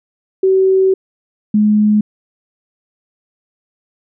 sine tone pair in turn, 380.5 / 211 Hz, F#4 / G#3, +48 / +28 cents, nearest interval minor seventh, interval 1020 cents, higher first, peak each -8 dBFS, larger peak neither, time 0.43-0.94 / 1.54-2.01 s, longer first, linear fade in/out 5 ms, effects none

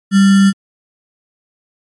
sine tone with sample-and-hold, 196 Hz, G3, in tune, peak -5 dBFS, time 0.11-0.53 s, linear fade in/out 50 ms, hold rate 1575 Hz, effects MP3 48 kbps

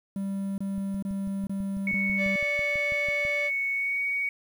triangle tone bursts, 196 Hz, G3, in tune, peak -26 dBFS, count 5, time 0.16-2.36 s, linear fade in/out 2 ms, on 420 ms, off 25 ms
click train, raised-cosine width 5 ms, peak -30 dBFS, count 16, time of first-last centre 0.78-3.251 s, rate 6.07 Hz
sine tone with pitch glide, 2217 to 2244 Hz, C#7 to C#7, 0 to +21 cents, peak -25 dBFS, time 1.87-4.29 s, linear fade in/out 2 ms, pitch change +21 cents, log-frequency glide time 3.73-4.01 s
45% pulse tone, 584 Hz, D5, 10 cents flat, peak -31 dBFS, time 2.17-3.51 s, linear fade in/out 50 ms
effects low-pass 5000 Hz 12 dB/octave + 9-bit

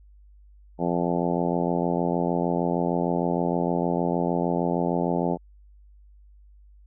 harmonic tone, 86.5 Hz, F2, 16 cents flat, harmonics 2 / 3 / 4 / 5 / 6 / 7 / 8 / 9 / 10, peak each -27 / -29 / -30 / -31 / -32 / -32 / -33 / -34 / -34 dBFS, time 0.78-5.38 s, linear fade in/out 50 ms, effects added 50 Hz sine -49 dBFS peak until 6.86 s

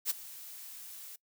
blue noise with ADSR envelope, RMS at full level -29 dBFS, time 0.05-1.16 s, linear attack 52 ms, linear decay 18 ms, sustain -18 dB, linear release 6 ms, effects noise-tail reverb RT60 0.1 s tail -22 dB re dry

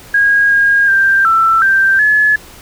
sine tone with pitch steps, 1637 / 1627 / 1581 / 1333 / 1571 / 1710 Hz, G#6 / G#6 / G6 / E6 / G6 / A6, -25 / -36 / +14 / +19 / +3 / -50 cents, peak -7 dBFS, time 0.14-2.36 s, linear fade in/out 5 ms, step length 370 ms, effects pink hiss -37 dBFS RMS until 2.61 s

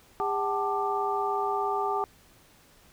sine tone cluster, 404 / 759 / 876 / 1185 Hz, G#4 / F#5 / A5 / D6, -48 / +44 / -8 / +15 cents, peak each -31 dBFS, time 0.2-2.04 s, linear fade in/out 0 ms, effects pink hiss -58 dBFS RMS until 2.92 s

